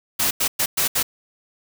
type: noise bursts at uneven times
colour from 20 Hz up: white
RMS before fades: -20 dBFS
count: 5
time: 0.19-0.31 / 0.4-0.48 / 0.59-0.66 / 0.77-0.88 / 0.95-1.03 s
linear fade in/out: 10 ms
effects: none